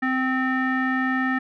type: tone with low-pass filter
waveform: square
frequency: 259.8 Hz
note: C4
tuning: 12 cents flat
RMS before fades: -23 dBFS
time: 0.02-1.39 s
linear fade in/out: 10 ms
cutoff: 1700 Hz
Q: 8.9
effects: none